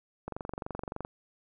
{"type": "click train", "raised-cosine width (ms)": 1, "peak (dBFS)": -22, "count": 19, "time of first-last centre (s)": [0.28, 1.049], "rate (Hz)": 23.4, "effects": []}